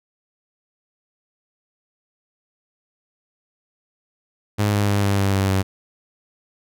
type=tone with pitch steps; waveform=sawtooth; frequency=103.83 / 102.46 / 101.11 / 99.77 / 98.46 / 97.16 / 95.87 Hz; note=G#2 / G#2 / G#2 / G2 / G2 / G2 / G2; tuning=0 / -23 / -46 / +31 / +8 / -15 / -38 cents; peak=-13 dBFS; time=4.58-5.63 s; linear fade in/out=20 ms; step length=150 ms; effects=none